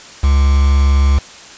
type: tone with quantisation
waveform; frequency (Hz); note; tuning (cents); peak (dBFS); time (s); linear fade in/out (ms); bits
triangle; 69.3; C#2; 0; -6; 0.23-1.19; 10; 4
effects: white hiss -36 dBFS RMS until 1.57 s + resampled to 16000 Hz